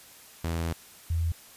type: tone pair in turn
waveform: sawtooth / sine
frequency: 83 / 83 Hz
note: E2 / E2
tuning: +12 / +12 cents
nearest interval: unison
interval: 0 cents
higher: neither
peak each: -24 dBFS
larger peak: neither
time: 0.44-0.73 / 1.1-1.32 s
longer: first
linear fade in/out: 5 ms
effects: white hiss -51 dBFS RMS until 1.56 s + resampled to 32000 Hz